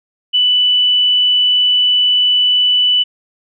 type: tone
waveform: sine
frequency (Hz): 2979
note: F#7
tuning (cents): +11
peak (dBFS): -9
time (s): 0.33-3.04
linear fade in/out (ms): 20
effects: none